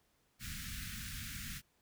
pink band-stop noise, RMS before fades -44 dBFS, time 0.39-1.62 s, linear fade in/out 50 ms, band 240 to 1400 Hz, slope 48 dB/octave, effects pink hiss -75 dBFS RMS until 1.81 s

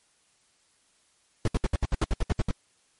brown noise bursts, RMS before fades -23 dBFS, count 12, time 1.45-2.512 s, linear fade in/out 2 ms, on 28 ms, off 66 ms, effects white hiss -66 dBFS RMS until 2.99 s + MP3 48 kbps

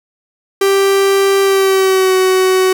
45% pulse tone with pitch glide, 392 to 374.5 Hz, G4 to F#4, 0 to +21 cents, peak -9 dBFS, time 0.61-2.73 s, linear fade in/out 5 ms, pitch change -79 cents, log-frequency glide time 1.42-2.15 s, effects 7-bit

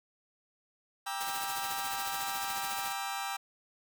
sawtooth chord, E half-diminished seventh, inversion first, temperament just, 791.1 / 949.3 / 1186.7 / 1318.5 Hz, G5 / Bb5 / D6 / E6, +16 / +31 / +18 / 0 cents, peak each -33 / -38 / -39 / -38 dBFS, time 1.06-3.37 s, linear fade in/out 10 ms
white noise with tremolo, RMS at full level -38 dBFS, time 1.2-2.93 s, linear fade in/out 10 ms, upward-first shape triangle, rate 14 Hz, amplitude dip 70%
effects none

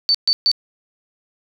sine tone bursts, 4540 Hz, C#8, 41 cents sharp, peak -12 dBFS, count 3, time 0.09-0.515 s, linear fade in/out 0 ms, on 55 ms, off 130 ms, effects none

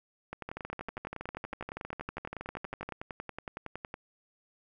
two click trains, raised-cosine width 0.5 ms, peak -23 / -23 dBFS, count 40 / 31, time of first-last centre 0.33-3.941 / 0.49-2.89 s, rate 10.8 / 12.5 Hz, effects none

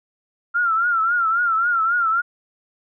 sine tone with vibrato, 1373 Hz, F6, 30 cents flat, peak -16 dBFS, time 0.54-2.22 s, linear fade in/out 20 ms, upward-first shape triangle, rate 3.7 Hz, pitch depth 110 cents each way, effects none

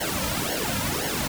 pink noise with flanger, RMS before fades -27 dBFS, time 0-1.28 s, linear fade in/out 10 ms, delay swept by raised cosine 0.81 to 2.71 ms, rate 1.9 Hz, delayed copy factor -0.9, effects none

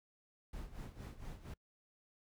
brown noise with tremolo, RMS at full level -45 dBFS, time 0.53-1.54 s, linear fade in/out 5 ms, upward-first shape sine, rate 4.3 Hz, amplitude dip 75%, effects noise-tail reverb RT60 0.1 s tail -26 dB re dry

